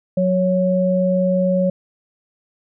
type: tone pair together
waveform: sine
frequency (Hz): 183.31 / 554.4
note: F#3 / C#5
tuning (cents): -16 / 0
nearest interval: octave + perfect fifth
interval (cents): 1916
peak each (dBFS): -17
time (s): 0.17-1.7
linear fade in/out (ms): 5
effects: none